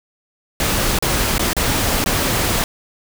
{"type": "noise with dropouts", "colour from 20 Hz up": "pink", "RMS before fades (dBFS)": -18, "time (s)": [0.6, 2.64], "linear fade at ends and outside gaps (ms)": 1, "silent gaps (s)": [[0.988, 1.024], [1.381, 1.394], [1.532, 1.566], [2.041, 2.06]], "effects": []}